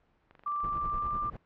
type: click train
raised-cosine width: 0.3 ms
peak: -36 dBFS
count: 20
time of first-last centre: 0.31-1.108 s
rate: 23.8 Hz
type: tone with pitch glide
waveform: sine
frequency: 1174.7 to 1186.3 Hz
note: D6 to D6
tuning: 0 to +17 cents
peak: -29 dBFS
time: 0.46-1.3 s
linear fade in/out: 5 ms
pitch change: +17 cents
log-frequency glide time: 0.7-1.15 s
type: noise with tremolo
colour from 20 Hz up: brown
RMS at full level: -38 dBFS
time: 0.63-1.37 s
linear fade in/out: 5 ms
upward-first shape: triangle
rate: 10 Hz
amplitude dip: 80%
effects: pink hiss -69 dBFS RMS until 1.45 s + low-pass 2000 Hz 12 dB/octave